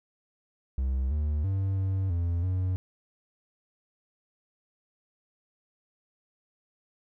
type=tone with pitch steps; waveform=triangle; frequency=65.5 / 74.9 / 96.7 / 95.7 / 85.8 / 92.5 Hz; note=C2 / D2 / G2 / G2 / F2 / F#2; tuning=+2 / +35 / -23 / -41 / -30 / 0 cents; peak=-23 dBFS; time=0.78-2.76 s; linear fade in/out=0 ms; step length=330 ms; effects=none